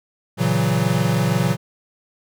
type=chord; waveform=square; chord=F# dominant seventh; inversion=first; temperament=equal; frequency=116.54 / 138.59 / 164.81 / 185 Hz; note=A#2 / C#3 / E3 / F#3; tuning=0 / 0 / 0 / 0 cents; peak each=-23 dBFS; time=0.37-1.57 s; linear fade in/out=50 ms; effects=none